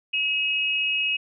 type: tone pair together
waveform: sine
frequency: 2560 / 2876 Hz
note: D#7 / F#7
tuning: +49 / -50 cents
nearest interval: major second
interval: 201 cents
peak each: -23 / -26 dBFS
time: 0.13-1.17 s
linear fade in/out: 10 ms
effects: none